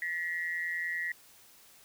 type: tone with amplitude modulation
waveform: sine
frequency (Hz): 1916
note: A#6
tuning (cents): +47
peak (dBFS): -28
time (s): 0.02-1.12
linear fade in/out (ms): 2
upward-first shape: sine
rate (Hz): 170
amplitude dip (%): 75
effects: white hiss -58 dBFS RMS until 1.84 s